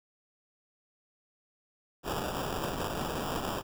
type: noise with sample-and-hold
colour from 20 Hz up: blue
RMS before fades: -34 dBFS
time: 2.03-3.63 s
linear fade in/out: 50 ms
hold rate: 2100 Hz
effects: none